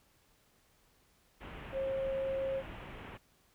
pink low-pass noise, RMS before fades -47 dBFS, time 1.4-3.18 s, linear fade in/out 20 ms, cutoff 3100 Hz, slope 48 dB/octave
sine tone, 537 Hz, C5, 45 cents sharp, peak -32 dBFS, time 1.72-2.63 s, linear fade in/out 50 ms
effects pink hiss -69 dBFS RMS until 3.54 s

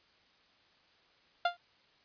30% pulse tone with exponential decay, 698.5 Hz, F5, in tune, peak -21 dBFS, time 1.45-1.57 s, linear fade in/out 5 ms, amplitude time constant 26 ms, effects white hiss -66 dBFS RMS until 2.04 s + resampled to 11025 Hz

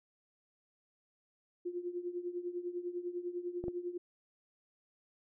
sine tone with tremolo, 352.9 Hz, F4, 18 cents sharp, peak -33 dBFS, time 1.65-3.98 s, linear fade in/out 10 ms, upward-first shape triangle, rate 10 Hz, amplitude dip 85%
clicks, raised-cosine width 2 ms, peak -28 / -27 dBFS, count 2, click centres 3.64 / 3.682 s
effects none

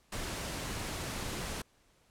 pink noise, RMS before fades -38 dBFS, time 0.12-1.62 s, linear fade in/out 5 ms, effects pink hiss -68 dBFS RMS until 2.1 s + low-pass 11000 Hz 12 dB/octave

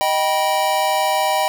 square chord, Eb augmented, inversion none, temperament just, 622.3 / 777.8 / 972.3 Hz, Eb5 / G5 / B5, 0 / -14 / -27 cents, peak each -22 / -20 / -22 dBFS, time 0.01-1.48 s, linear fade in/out 0 ms, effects none

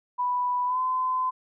sine tone with pitch glide, 987.8 to 1022.6 Hz, B5 to C6, 0 to -40 cents, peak -23 dBFS, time 0.18-1.31 s, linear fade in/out 20 ms, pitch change +60 cents, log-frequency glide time 0.66-0.79 s, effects none

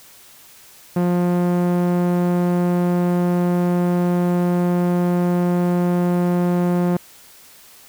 sawtooth tone with low-pass filter, 176.6 Hz, F3, 20 cents sharp, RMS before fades -18 dBFS, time 0.96-6.97 s, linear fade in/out 5 ms, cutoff 1100 Hz, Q 0.5, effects white hiss -46 dBFS RMS until 7.88 s

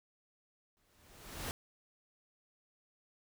pink noise with exponential growth, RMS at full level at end -38 dBFS, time 0.77-1.51 s, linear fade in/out 0 ms, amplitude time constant 160 ms, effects none

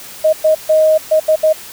sine tone bursts at uneven times, 626 Hz, D#5, 10 cents sharp, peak -7 dBFS, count 6, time 0.24-0.33 / 0.44-0.55 / 0.69-0.98 / 1.11-1.2 / 1.28-1.36 / 1.43-1.53 s, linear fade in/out 10 ms, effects white hiss -33 dBFS RMS until 1.72 s

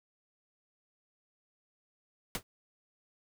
pink noise with exponential decay, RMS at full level -29 dBFS, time 2.35-2.43 s, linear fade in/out 1 ms, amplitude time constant 16 ms, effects none

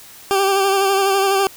20% pulse tone with vibrato, 391.2 Hz, G4, 4 cents flat, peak -9 dBFS, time 0.31-1.47 s, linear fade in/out 0 ms, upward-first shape sine, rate 12 Hz, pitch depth 33 cents each way, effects white hiss -41 dBFS RMS until 1.56 s

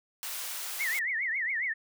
white high-pass noise, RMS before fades -37 dBFS, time 0.23-0.99 s, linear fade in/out 0 ms, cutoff 730 Hz, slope 12 dB/octave
sine tone with vibrato, 1975.5 Hz, B6, in tune, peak -28 dBFS, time 0.79-1.74 s, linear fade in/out 20 ms, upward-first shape triangle, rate 7.3 Hz, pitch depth 230 cents each way
effects none

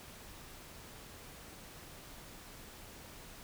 silence, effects pink hiss -52 dBFS RMS until 3.43 s

